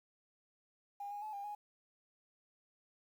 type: tone with pitch steps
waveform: sine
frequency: 809 / 820 / 858 / 803 / 830 Hz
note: G#5 / G#5 / A5 / G5 / G#5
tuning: -46 / -22 / -44 / +41 / -1 cents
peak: -40 dBFS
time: 1-1.55 s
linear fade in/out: 5 ms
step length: 110 ms
effects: tanh soft clip ceiling -37 dBFS + 11-bit